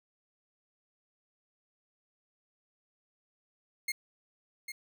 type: tone with echo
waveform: sawtooth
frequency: 2140 Hz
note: C7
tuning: 38 cents sharp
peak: -27 dBFS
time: 3.88-3.92 s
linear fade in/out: 5 ms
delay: 800 ms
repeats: 1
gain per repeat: -8 dB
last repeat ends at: 4.72 s
effects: none